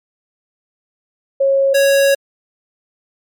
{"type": "tone pair in turn", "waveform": ["sine", "square"], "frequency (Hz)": [546, 553.6], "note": ["C#5", "C#5"], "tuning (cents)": [-26, -2], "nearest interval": "unison", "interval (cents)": 24, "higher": "second", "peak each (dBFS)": -10, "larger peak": "neither", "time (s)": [[1.4, 1.74], [1.74, 2.15]], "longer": "second", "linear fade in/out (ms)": 10, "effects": ["MP3 96 kbps"]}